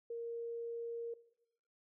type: tone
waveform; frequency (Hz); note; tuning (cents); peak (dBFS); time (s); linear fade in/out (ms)
sine; 466.2; A#4; 0; -39; 0.1-1.14; 5
effects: noise-tail reverb RT60 0.8 s tail -18 dB re dry